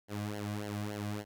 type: tone with flanger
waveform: sawtooth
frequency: 103.9 Hz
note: G#2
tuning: 1 cent sharp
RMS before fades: -38 dBFS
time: 0.08-1.25 s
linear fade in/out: 50 ms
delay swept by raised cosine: 0.81 to 2.31 ms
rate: 3.5 Hz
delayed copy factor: -0.95
effects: none